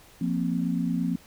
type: chord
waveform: sine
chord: F suspended fourth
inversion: none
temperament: equal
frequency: 174.61 / 233.1 / 261.6 Hz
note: F3 / Bb3 / C4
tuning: 0 / 0 / 0 cents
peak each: -27 / -29 / -29 dBFS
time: 0.21-1.16 s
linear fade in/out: 5 ms
effects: pink hiss -53 dBFS RMS until 1.26 s